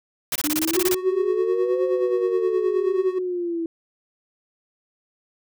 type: noise bursts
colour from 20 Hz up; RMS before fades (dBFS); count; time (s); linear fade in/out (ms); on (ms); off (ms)
white; -24; 11; 0.32-0.946; 2; 36; 23
type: exponential two-way sweep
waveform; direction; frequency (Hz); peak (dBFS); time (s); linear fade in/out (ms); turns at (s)
sine; up then down; 293.7 to 523.3 to 328; -23; 0.44-3.66; 2; 1.84
type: tone with tremolo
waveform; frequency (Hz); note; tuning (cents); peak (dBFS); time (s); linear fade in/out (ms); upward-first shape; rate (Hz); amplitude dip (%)
triangle; 370; F#4; 0; -16; 0.75-3.19; 10; sine; 9.5; 60
effects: none